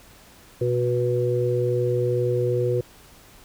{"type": "harmonic tone", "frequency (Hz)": 122.4, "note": "B2", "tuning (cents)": -15, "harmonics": [1, 3, 4], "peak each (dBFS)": [-24, -24, -24], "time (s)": [0.61, 2.81], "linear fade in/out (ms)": 5, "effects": ["pink hiss -50 dBFS RMS until 3.44 s"]}